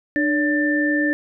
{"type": "tone cluster", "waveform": "sine", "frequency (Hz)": [298.7, 569, 1780], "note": ["D4", "C#5", "A6"], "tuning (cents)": [29, 45, 20], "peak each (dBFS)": [-19, -27, -21], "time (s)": [0.16, 1.13], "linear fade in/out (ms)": 0, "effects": []}